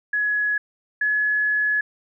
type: tone pair in turn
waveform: sine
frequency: 1685 / 1698.7 Hz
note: G#6 / G#6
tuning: +25 / +39 cents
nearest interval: unison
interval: 14 cents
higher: second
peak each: -19 / -18 dBFS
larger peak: second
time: 0.13-0.58 / 1.01-1.81 s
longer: second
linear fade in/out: 5 ms
effects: none